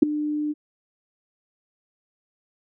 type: tone with ADSR envelope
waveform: sine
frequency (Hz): 299.4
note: D4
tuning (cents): +33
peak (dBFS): -5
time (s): 0.02-0.54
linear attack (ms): 9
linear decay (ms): 6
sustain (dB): -18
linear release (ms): 30
effects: none